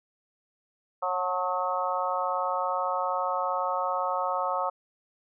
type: harmonic tone with a mistuned harmonic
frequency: 182.5 Hz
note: F#3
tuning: 24 cents flat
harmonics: 3 / 4 / 5 / 6 / 7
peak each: -32 / -32 / -32 / -32 / -32 dBFS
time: 1.02-4.7 s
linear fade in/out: 10 ms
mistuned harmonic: 5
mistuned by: -23 cents
effects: none